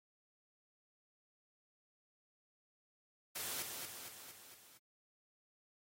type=noise with echo; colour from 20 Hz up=white; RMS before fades=-42 dBFS; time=3.35-3.63 s; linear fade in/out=10 ms; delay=230 ms; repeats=5; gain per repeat=-4 dB; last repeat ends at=4.78 s; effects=high-pass 100 Hz 12 dB/octave + AAC 48 kbps